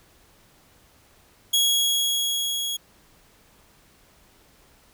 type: tone with level ramp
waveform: sawtooth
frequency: 3322 Hz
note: G#7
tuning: in tune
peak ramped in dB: -14 to -23 dBFS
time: 1.53-2.77 s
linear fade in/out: 10 ms
effects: pink hiss -57 dBFS RMS until 4.93 s